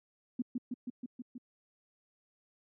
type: tone with echo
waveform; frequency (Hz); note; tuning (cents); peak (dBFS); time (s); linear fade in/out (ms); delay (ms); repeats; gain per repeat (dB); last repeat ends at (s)
sine; 246.9; B3; 0; -29; 0.39-0.42; 5; 160; 6; -2; 1.38
effects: high-pass 150 Hz 12 dB/octave